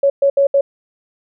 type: tone bursts at uneven times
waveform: sine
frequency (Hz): 557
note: C#5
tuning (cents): +8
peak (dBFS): -9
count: 4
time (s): 0.03-0.1 / 0.22-0.3 / 0.37-0.47 / 0.54-0.61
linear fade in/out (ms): 5
effects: none